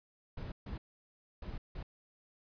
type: noise bursts at uneven times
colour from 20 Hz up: brown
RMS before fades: -42 dBFS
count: 4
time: 0.37-0.52 / 0.66-0.78 / 1.42-1.58 / 1.75-1.83 s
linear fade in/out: 5 ms
effects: resampled to 11025 Hz